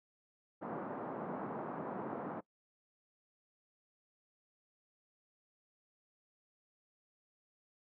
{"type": "band-pass noise", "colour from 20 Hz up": "pink", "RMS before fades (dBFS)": -42, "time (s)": [0.61, 2.41], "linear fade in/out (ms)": 20, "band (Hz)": [180, 1200], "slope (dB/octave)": 24, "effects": ["noise-tail reverb RT60 0.1 s tail -22 dB re dry"]}